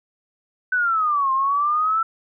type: exponential two-way sweep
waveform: sine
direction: down then up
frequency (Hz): 1521 to 1052 to 1341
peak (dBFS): -17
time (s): 0.72-2.03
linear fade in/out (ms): 5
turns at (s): 1.32
effects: none